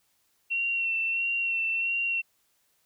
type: tone with vibrato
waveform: sine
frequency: 2720 Hz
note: F7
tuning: 46 cents flat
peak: -25 dBFS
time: 0.5-2.22 s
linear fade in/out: 20 ms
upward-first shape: sine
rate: 1.5 Hz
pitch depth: 26 cents each way
effects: white hiss -70 dBFS RMS until 2.85 s